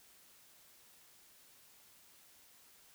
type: silence
effects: white hiss -63 dBFS RMS until 2.94 s